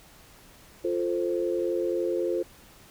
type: chord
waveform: sine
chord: F major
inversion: none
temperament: equal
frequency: 349.2 / 440 / 523.3 Hz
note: F4 / A4 / C5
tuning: 0 / 0 / 0 cents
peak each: -27 / -31 / -30 dBFS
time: 0.84-2.43 s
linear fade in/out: 10 ms
effects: pink hiss -53 dBFS RMS until 2.9 s